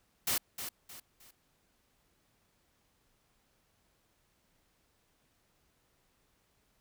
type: noise with echo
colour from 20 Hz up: white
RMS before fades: -31 dBFS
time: 0.27-0.38 s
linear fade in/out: 5 ms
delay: 310 ms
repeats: 3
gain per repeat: -9 dB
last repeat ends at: 1.31 s
effects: pink hiss -73 dBFS RMS until 6.8 s